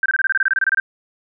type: tone bursts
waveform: sine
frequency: 1568 Hz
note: G6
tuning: in tune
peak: -13 dBFS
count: 15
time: 0.03-0.8 s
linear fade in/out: 2 ms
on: 28 ms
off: 25 ms
effects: none